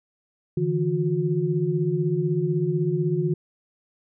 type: tone cluster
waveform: sine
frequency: 147.8 / 163.8 / 361 Hz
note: D3 / E3 / F#4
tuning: +11 / -11 / -43 cents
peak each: -25 dBFS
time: 0.57-3.34 s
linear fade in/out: 5 ms
effects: none